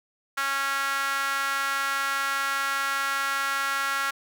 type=tone with high-pass filter; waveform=sawtooth; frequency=275 Hz; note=C#4; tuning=14 cents flat; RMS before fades=-27 dBFS; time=0.37-4.11 s; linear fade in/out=10 ms; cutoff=1400 Hz; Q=3.4; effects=none